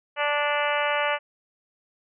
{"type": "harmonic tone", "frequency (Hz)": 292.5, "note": "D4", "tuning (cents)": -7, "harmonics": [2, 3, 4, 5, 6, 7, 8, 9, 10], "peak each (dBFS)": [-27, -29, -30, -31, -32, -32, -33, -34, -34], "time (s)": [0.16, 1.19], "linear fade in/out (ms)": 50, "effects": []}